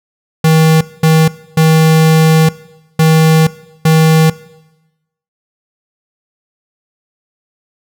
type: tone bursts at uneven times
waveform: square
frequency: 159.2 Hz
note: D#3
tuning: 40 cents sharp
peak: -6 dBFS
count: 5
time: 0.44-0.81 / 1.03-1.28 / 1.57-2.49 / 2.99-3.47 / 3.85-4.3 s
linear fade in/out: 5 ms
effects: noise-tail reverb RT60 1.0 s tail -19 dB re dry